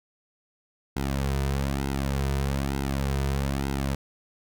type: tone with flanger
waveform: sawtooth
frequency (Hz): 68.5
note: C#2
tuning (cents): -20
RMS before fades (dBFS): -27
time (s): 0.96-3.95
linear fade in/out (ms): 5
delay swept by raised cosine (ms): 1.7 to 3.7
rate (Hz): 1.1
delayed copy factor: -0.75
effects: none